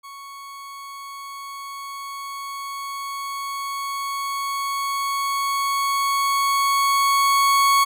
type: tone with level ramp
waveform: 40% pulse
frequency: 1109 Hz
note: C#6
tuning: in tune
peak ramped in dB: -36 to -13 dBFS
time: 0.03-7.85 s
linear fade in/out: 20 ms
effects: none